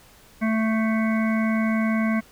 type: harmonic tone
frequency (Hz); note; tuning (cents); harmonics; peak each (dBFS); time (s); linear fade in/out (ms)
221.1; A3; +9; 1 / 3 / 5 / 7 / 9 / 10; -20 / -31 / -33 / -34 / -35 / -34; 0.41-2.21; 20
effects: pink hiss -52 dBFS RMS until 2.31 s